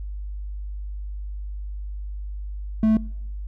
triangle tone, 218.8 Hz, A3, 9 cents flat, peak -13 dBFS, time 2.83-2.97 s, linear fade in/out 2 ms, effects noise-tail reverb RT60 0.7 s tail -23 dB re dry + added 50 Hz sine -29 dBFS peak until 3.47 s

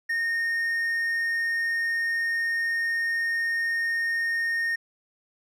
triangle tone, 1842 Hz, A#6, 21 cents flat, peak -22 dBFS, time 0.09-4.76 s, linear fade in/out 10 ms, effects none

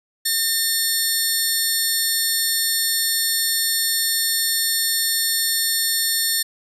10% pulse tone pair together, 1811 / 4345 Hz, A6 / C#8, +49 / -35 cents, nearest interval octave + minor third, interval 1516 cents, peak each -13 dBFS, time 0.25-6.43 s, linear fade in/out 10 ms, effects resampled to 32000 Hz

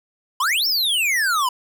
square exponential two-way sweep, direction up then down, 970 to 5540 to 970 Hz, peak -18 dBFS, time 0.4-1.49 s, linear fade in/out 5 ms, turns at 0.67 s, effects none

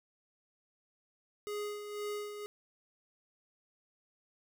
square tone with tremolo, 415.3 Hz, G#4, in tune, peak -36 dBFS, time 1.47-2.46 s, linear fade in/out 0 ms, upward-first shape sine, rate 2 Hz, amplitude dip 55%, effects none

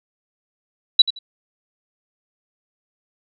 sine tone with echo, 3931 Hz, B7, 9 cents flat, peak -5 dBFS, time 0.99-1.02 s, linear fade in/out 5 ms, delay 85 ms, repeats 2, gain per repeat -14 dB, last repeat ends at 1.19 s, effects none

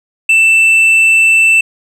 sine tone with tanh clipping, 2660 Hz, E7, 15 cents sharp, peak -6 dBFS, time 0.29-1.61 s, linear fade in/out 5 ms, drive 4 dB, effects none

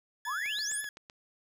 40% pulse tone with vibrato, 1698 Hz, G#6, 38 cents sharp, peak -36 dBFS, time 0.25-0.89 s, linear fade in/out 2 ms, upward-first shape triangle, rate 9.1 Hz, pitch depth 36 cents each way
sine exponential sweep, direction up, 888 to 11840 Hz, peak -32 dBFS, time 0.26-0.82 s, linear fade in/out 20 ms
click train, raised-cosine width 0.2 ms, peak -30 dBFS, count 6, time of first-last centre 0.46-1.099 s, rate 7.83 Hz
effects none

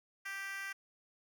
10% pulse tone with high-pass filter, 392 Hz, G4, in tune, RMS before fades -42 dBFS, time 0.25-0.73 s, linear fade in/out 10 ms, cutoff 1700 Hz, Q 2.9, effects none

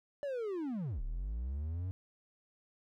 triangle linear two-way sweep, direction down then up, 587.3 to 32.7 to 95.5 Hz, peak -33 dBFS, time 0.23-1.91 s, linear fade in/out 0 ms, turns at 1.02 s, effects none

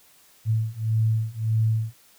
sine beating tone pair, 110 / 111.7 Hz, A2 / A2, 0 / +27 cents, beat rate 1.7 Hz, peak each -24 / -23 dBFS, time 0.45-1.94 s, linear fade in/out 50 ms, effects white hiss -56 dBFS RMS until 2.18 s

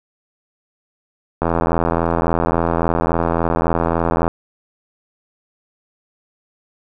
click train, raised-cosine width 1 ms, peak -3 dBFS, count 240, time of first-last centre 1.42-4.279 s, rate 83.6 Hz, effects none

